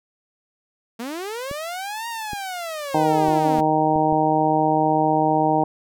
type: linear two-way sweep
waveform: sawtooth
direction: up then down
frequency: 220 to 942 to 220 Hz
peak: -24 dBFS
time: 0.99-3.61 s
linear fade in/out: 10 ms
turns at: 2.08 s
type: clicks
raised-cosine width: 3 ms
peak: -20 dBFS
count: 6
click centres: 1.513 / 2.333 / 3.285 / 3.588 / 3.959 / 4.126 s
type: harmonic tone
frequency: 155.56 Hz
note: D#3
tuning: in tune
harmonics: 1 / 2 / 3 / 4 / 5 / 6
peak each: -27 / -22 / -26 / -24 / -20 / -24 dBFS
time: 2.94-5.64 s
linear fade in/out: 5 ms
effects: none